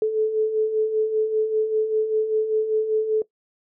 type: beating tone pair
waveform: sine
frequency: 430.8 / 435.9 Hz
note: A4 / A4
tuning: -37 / -16 cents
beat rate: 5.1 Hz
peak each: -27 / -19 dBFS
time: 0.02-3.22 s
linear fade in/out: 2 ms
effects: noise-tail reverb RT60 0.1 s tail -19 dB re dry